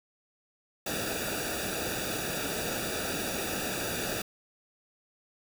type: noise with comb filter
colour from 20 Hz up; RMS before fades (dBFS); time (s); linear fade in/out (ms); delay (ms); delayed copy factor
pink; -33; 0.86-4.22; 5; 0.95; -0.85
effects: none